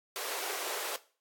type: high-pass noise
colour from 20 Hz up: pink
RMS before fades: -37 dBFS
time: 0.16-0.96 s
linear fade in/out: 0 ms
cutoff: 370 Hz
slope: 48 dB/octave
effects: noise-tail reverb RT60 0.4 s tail -17 dB re dry + AAC 64 kbps